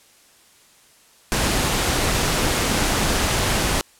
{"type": "noise with amplitude modulation", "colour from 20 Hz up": "pink", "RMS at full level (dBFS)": -19, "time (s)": [1.32, 3.81], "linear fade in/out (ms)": 0, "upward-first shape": "sine", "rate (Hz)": 193, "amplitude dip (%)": 25, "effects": ["white hiss -53 dBFS RMS until 3.99 s", "low-pass 11000 Hz 12 dB/octave"]}